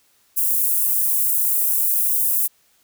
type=high-pass noise; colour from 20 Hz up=white; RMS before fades=-19 dBFS; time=0.36-2.48 s; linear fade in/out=20 ms; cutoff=10000 Hz; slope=24 dB/octave; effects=white hiss -60 dBFS RMS until 2.83 s